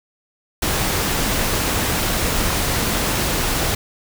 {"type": "noise", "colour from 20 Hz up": "pink", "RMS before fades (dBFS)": -20, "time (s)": [0.62, 3.75], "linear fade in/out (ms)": 5, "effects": []}